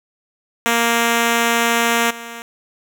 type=tone with level steps; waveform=5% pulse; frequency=233.1 Hz; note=A#3; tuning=in tune; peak=-3 / -19 dBFS; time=0.66-2.42 s; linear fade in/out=0 ms; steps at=2.1 s; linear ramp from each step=10 ms; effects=none